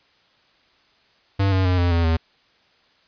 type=tone with pitch steps; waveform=square; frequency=98 / 94.44 / 91.02 / 87.71 / 84.53 / 81.46 Hz; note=G2 / F#2 / F#2 / F2 / E2 / E2; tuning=0 / +36 / -28 / +8 / +44 / -20 cents; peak=-17 dBFS; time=1.39-2.17 s; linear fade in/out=10 ms; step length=130 ms; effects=white hiss -59 dBFS RMS until 3.07 s + resampled to 11025 Hz